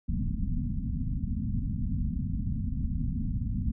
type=low-pass noise; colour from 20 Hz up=pink; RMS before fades=-30 dBFS; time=0.08-3.72 s; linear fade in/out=10 ms; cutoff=260 Hz; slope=96 dB/octave; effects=none